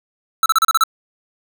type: tone bursts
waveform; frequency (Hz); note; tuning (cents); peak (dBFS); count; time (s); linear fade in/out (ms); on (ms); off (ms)
square; 1318.5; E6; 0; -11; 7; 0.43-0.837; 2; 29; 34
effects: none